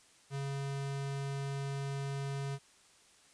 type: tone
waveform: square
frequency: 138.59 Hz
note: C#3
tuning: in tune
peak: -36 dBFS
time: 0.3-2.59 s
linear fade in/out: 50 ms
effects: white hiss -63 dBFS RMS until 3.33 s + resampled to 22050 Hz